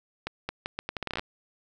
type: accelerating click train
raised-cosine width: 0.3 ms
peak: -15 dBFS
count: 14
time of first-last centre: 0.27-1.195 s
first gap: 220 ms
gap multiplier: 0.77
effects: none